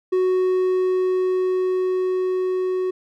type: tone with level ramp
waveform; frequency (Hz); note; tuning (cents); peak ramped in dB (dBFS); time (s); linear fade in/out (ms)
triangle; 370; F#4; 0; -14 to -18; 0.12-2.91; 10
effects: none